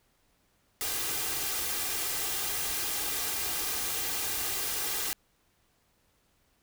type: noise with comb filter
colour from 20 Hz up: white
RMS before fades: -32 dBFS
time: 0.81-5.13 s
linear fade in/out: 0 ms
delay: 2.5 ms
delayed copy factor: +0.55
effects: pink hiss -70 dBFS RMS until 6.62 s